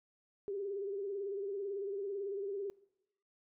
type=tone with vibrato; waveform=sine; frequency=397.9 Hz; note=G4; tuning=26 cents sharp; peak=-36 dBFS; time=0.48-2.7 s; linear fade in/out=0 ms; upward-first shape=sine; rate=18 Hz; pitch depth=65 cents each way; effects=noise-tail reverb RT60 0.9 s tail -23 dB re dry